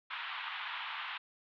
pink band-pass noise, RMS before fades -41 dBFS, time 0.1-1.18 s, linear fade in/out 10 ms, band 890 to 3600 Hz, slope 48 dB/octave, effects none

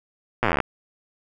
slowing click train, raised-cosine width 0.5 ms, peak -5 dBFS, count 16, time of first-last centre 0.43-0.603 s, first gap 8 ms, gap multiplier 1.05, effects none

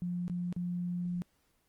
sine tone with dropouts, 176.5 Hz, F3, 19 cents sharp, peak -32 dBFS, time 0.02-1.22 s, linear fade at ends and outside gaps 0 ms, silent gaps 0.28-0.298 / 0.526-0.564 s, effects pink hiss -73 dBFS RMS until 1.68 s + Opus 24 kbps

